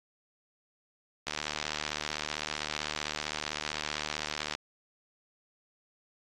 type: click train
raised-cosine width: 0.2 ms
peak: -15 dBFS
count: 249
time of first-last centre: 1.27-4.55 s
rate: 75.6 Hz
effects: AAC 32 kbps